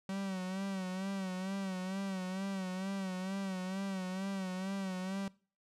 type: tone with vibrato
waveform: 45% pulse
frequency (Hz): 190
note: F#3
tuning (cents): +46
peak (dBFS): -36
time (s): 0.09-5.28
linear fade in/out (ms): 2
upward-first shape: sine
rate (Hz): 2.2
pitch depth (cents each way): 61
effects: noise-tail reverb RT60 0.4 s tail -22 dB re dry + low-pass 9000 Hz 12 dB/octave